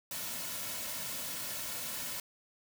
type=noise with comb filter; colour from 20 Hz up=white; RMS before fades=-39 dBFS; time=0.11-2.2 s; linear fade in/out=2 ms; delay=2.5 ms; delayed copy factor=-0.5; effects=none